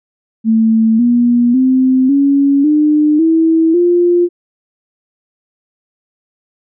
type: tone with pitch steps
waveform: sine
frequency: 223.1 / 240.5 / 259.3 / 279.5 / 301.3 / 324.8 / 350.1 Hz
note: A3 / B3 / C4 / C#4 / D4 / E4 / F4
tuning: +24 / -46 / -15 / +14 / +44 / -26 / +4 cents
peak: -7 dBFS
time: 0.44-4.29 s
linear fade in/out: 50 ms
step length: 550 ms
effects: none